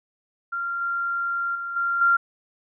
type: tone with level steps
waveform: sine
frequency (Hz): 1385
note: F6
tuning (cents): -15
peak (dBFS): -25 / -23 / -28 / -21 / -15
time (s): 0.52-2.17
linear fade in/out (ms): 10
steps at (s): 0.81 / 1.55 / 1.76 / 2.01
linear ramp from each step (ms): 5
effects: none